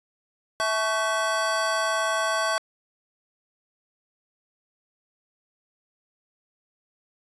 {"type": "tone cluster", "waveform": "square", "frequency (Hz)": [655, 863, 1118, 1528], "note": ["E5", "A5", "C#6", "G6"], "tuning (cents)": [-11, -34, 14, -45], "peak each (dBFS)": [-28, -34, -28, -29], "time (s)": [0.6, 2.58], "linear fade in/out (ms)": 0, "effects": ["resampled to 24000 Hz"]}